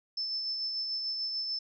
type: tone with tremolo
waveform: sine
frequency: 5274 Hz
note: E8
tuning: in tune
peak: -30 dBFS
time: 0.17-1.59 s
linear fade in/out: 5 ms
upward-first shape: sine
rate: 6.8 Hz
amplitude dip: 30%
effects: none

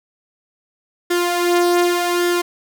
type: tone with flanger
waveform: sawtooth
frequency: 350.6 Hz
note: F4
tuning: 7 cents sharp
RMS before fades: -17 dBFS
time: 1.1-2.42 s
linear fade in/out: 10 ms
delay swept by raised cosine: 0.58 to 3.08 ms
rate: 0.86 Hz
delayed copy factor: +0.55
effects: none

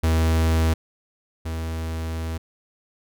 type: tone pair in turn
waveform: 45% pulse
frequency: 80.7 / 81.01 Hz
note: E2 / E2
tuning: -36 / -30 cents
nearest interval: unison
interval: 6 cents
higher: second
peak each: -17 / -26 dBFS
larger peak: first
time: 0.03-0.74 / 1.45-2.38 s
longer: second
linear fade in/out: 10 ms
effects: none

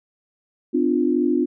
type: tone cluster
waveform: sine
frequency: 254.5 / 297.6 / 350.2 Hz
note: C4 / D4 / F4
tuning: -48 / +23 / +5 cents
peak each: -21 dBFS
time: 0.73-1.46 s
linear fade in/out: 20 ms
effects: none

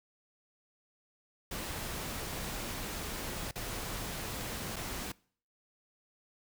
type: noise with dropouts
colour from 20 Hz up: pink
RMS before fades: -39 dBFS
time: 1.51-5.12 s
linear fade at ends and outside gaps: 5 ms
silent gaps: 3.512-3.556 / 4.76-4.764 s
effects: noise-tail reverb RT60 0.5 s tail -23 dB re dry

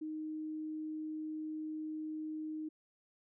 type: tone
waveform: sine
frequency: 310.7 Hz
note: D#4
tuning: 2 cents flat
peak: -38 dBFS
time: 0.01-2.69 s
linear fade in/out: 10 ms
effects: none

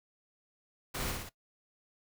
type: noise with echo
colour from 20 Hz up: pink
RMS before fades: -37 dBFS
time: 0.94-1.12 s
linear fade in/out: 10 ms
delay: 58 ms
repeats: 3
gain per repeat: -3 dB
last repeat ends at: 1.294 s
effects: noise-tail reverb RT60 0.1 s tail -19 dB re dry

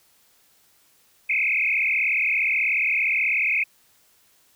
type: tone with frequency modulation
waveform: sine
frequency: 2349 Hz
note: D7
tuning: in tune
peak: -19 dBFS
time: 1.29-3.64 s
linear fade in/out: 10 ms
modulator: 38.4 Hz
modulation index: 5.9
effects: white hiss -60 dBFS RMS until 4.55 s

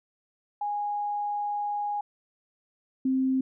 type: tone pair in turn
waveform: sine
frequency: 825 / 262.4 Hz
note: G#5 / C4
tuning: -12 / +5 cents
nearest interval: octave + minor sixth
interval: 1983 cents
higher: first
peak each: -27 / -22 dBFS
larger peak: second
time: 0.61-2.01 / 3.05-3.41 s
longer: first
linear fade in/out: 5 ms
effects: none

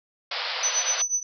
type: band-pass noise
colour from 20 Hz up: white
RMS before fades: -30 dBFS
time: 0.31-1.02 s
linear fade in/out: 5 ms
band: 480 to 5100 Hz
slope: 96 dB/octave
type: tone with tremolo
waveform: sine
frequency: 6000 Hz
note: F#8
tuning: 23 cents sharp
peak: -19 dBFS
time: 0.63-1.23 s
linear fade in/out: 2 ms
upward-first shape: triangle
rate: 8.2 Hz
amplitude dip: 95%
effects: none

